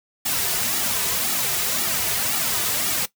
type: noise with flanger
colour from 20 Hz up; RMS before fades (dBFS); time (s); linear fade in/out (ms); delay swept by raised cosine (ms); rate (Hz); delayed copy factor
white; -23; 0.25-3.06; 10; 1.9 to 3.8; 1.9; -0.8
effects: noise-tail reverb RT60 0.1 s tail -17 dB re dry